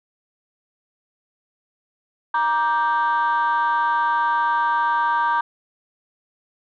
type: chord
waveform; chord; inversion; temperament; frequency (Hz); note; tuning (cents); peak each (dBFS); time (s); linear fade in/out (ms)
sine; G minor; first; just; 940.8 / 1176 / 1568; Bb5 / D6 / G6; +16 / +2 / 0; -18 / -22 / -23; 2.34-5.41; 5
effects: tanh soft clip ceiling -12 dBFS